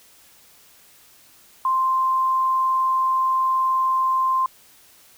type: tone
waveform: sine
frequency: 1046.5 Hz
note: C6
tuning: in tune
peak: -17 dBFS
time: 1.65-4.46 s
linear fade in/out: 2 ms
effects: white hiss -52 dBFS RMS until 5.17 s